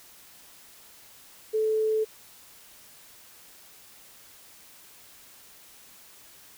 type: tone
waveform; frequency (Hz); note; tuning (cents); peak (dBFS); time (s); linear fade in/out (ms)
sine; 436; A4; -16; -22; 1.53-2.05; 20
effects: white hiss -52 dBFS RMS until 6.57 s